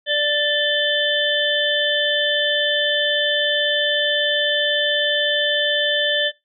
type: harmonic tone with a mistuned harmonic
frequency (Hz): 587.3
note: D5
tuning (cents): 0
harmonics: 1 / 3 / 5 / 6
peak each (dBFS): -22 / -22 / -22 / -22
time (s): 0.06-6.32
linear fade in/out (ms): 50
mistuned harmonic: 5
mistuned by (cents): +77
effects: noise-tail reverb RT60 0.2 s tail -20 dB re dry